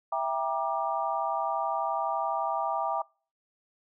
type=chord; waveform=sine; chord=E half-diminished seventh; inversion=none; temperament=just; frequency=659.3 / 791.1 / 949.3 / 1186.7 Hz; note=E5 / G5 / Bb5 / D6; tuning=0 / +16 / +31 / +18 cents; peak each=-32 / -31 / -32 / -33 dBFS; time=0.12-3.02 s; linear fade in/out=5 ms; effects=noise-tail reverb RT60 0.4 s tail -26 dB re dry